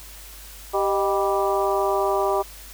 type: harmonic tone with a mistuned harmonic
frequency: 196 Hz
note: G3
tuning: in tune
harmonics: 2 / 3 / 4 / 5 / 6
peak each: -23 / -25 / -26 / -27 / -28 dBFS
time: 0.73-2.43 s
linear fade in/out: 20 ms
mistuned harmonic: 3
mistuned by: +83 cents
effects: added 50 Hz sine -43 dBFS peak until 2.73 s + white hiss -43 dBFS RMS until 2.73 s